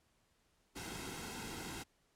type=noise with comb filter; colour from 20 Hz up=pink; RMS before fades=-45 dBFS; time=0.75-1.84 s; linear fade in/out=20 ms; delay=1.7 ms; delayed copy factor=-0.65; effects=pink hiss -75 dBFS RMS until 2.15 s + low-pass 11000 Hz 12 dB/octave